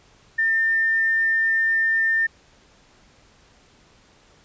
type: tone with tanh clipping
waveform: triangle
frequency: 1802 Hz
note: A6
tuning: 41 cents sharp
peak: -17 dBFS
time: 0.38-2.27 s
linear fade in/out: 10 ms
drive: 3 dB
effects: pink hiss -55 dBFS RMS until 4.44 s + resampled to 16000 Hz